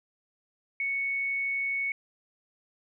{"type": "tone", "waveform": "sine", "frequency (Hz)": 2217, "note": "C#7", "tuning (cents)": 0, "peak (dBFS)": -27, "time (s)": [0.8, 1.92], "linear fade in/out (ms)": 2, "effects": []}